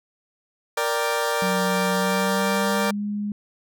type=chord; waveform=20% pulse; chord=G minor; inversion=first; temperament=equal; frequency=466.2 / 587.3 / 784 Hz; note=Bb4 / D5 / G5; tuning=0 / 0 / 0 cents; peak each=-20 / -20 / -25 dBFS; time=0.77-2.91 s; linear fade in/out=5 ms
type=tone with pitch glide; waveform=sine; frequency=185 to 206.5 Hz; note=F#3 to G#3; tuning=0 to -10 cents; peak=-24 dBFS; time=1.42-3.32 s; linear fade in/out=2 ms; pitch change=+190 cents; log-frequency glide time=1.93-3.04 s
effects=none